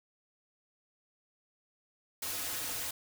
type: noise with comb filter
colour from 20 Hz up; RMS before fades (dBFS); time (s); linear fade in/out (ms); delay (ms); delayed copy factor
white; -37; 2.22-2.91; 5; 5.1; -0.85
effects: none